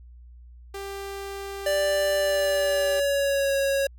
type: tone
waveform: sawtooth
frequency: 395.1 Hz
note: G4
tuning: 14 cents sharp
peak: -29 dBFS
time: 0.74-3 s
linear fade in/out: 5 ms
type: tone with pitch glide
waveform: square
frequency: 587 to 550.9 Hz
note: D5 to C#5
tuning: -1 to -11 cents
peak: -22 dBFS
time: 1.66-3.87 s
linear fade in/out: 5 ms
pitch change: -110 cents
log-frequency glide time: 2.17-3.55 s
effects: added 60 Hz sine -44 dBFS peak until 3.98 s